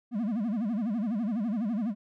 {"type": "tone with vibrato", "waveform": "triangle", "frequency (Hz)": 220, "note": "A3", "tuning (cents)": 0, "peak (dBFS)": -25, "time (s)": [0.11, 1.95], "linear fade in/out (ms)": 50, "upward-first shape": "sine", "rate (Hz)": 12, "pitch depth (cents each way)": 200, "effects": []}